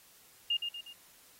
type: tone with echo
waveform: sine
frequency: 2827 Hz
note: F7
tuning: 20 cents sharp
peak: -27 dBFS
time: 0.5-0.57 s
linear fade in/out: 5 ms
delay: 120 ms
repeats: 3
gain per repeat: -6 dB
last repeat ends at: 0.93 s
effects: white hiss -60 dBFS RMS until 1.39 s + AAC 48 kbps